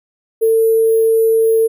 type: tone with sample-and-hold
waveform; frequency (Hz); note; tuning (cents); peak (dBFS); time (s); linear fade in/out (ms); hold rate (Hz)
sine; 448.2; A4; +32; -9; 0.41-1.68; 20; 11025
effects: none

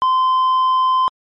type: tone with tanh clipping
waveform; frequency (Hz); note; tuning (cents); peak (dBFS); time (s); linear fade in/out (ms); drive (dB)
sine; 1033; C6; -22; -13; 0.02-1.08; 0; 4
effects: MP3 48 kbps

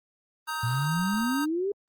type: chord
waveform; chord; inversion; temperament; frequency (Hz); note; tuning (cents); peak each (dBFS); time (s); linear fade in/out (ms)
square; Eb major; second; equal with one note detuned; 932.3 / 1261.2 / 1568; Bb5 / Eb6 / G6; 0 / +23 / 0; -35; 0.47-1.46; 20
type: exponential sweep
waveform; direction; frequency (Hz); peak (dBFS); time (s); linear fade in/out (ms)
sine; up; 113.8 to 415.3; -25; 0.63-1.72; 5
effects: Opus 24 kbps

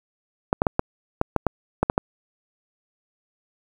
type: clicks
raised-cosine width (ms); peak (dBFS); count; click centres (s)
1; -4; 10; 0.529 / 0.619 / 0.668 / 0.794 / 1.214 / 1.363 / 1.467 / 1.83 / 1.899 / 1.979
effects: 7-bit

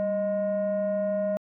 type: tone pair together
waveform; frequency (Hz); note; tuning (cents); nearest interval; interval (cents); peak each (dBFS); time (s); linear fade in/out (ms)
sine; 196 / 621.1; G3 / D#5; 0 / -3; octave + minor sixth; 1997; -29 / -23; 0-1.37; 0
effects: tanh soft clip ceiling -21 dBFS

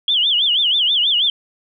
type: tone with vibrato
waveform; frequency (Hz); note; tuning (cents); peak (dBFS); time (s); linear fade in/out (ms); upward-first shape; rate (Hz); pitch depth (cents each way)
sine; 3200; G7; +35; -13; 0.08-1.3; 2; sine; 6.2; 200
effects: none

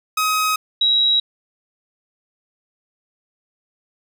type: tone pair in turn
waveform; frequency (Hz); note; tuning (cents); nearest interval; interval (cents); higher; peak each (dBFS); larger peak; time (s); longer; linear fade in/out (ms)
sawtooth / sine; 1265 / 3859; D#6 / B7; +28 / -41; octave + perfect fifth; 1931; second; -13; neither; 0.17-0.56 / 0.81-1.2; neither; 5
effects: none

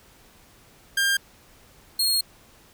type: tone pair in turn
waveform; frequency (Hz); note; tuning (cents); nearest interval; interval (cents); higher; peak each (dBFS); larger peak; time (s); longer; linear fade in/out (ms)
sawtooth; 1600 / 4271; G6 / C8; +35 / +35; octave + perfect fourth; 1700; second; -16 / -17; first; 0.97-1.17 / 1.99-2.21; second; 5
effects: pink hiss -54 dBFS RMS until 2.73 s

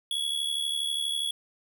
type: tone with amplitude modulation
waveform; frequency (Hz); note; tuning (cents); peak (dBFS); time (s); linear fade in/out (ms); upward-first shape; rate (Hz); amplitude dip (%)
square; 3364; G#7; +22; -25; 0.11-1.31; 2; sine; 72.3; 65
effects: none

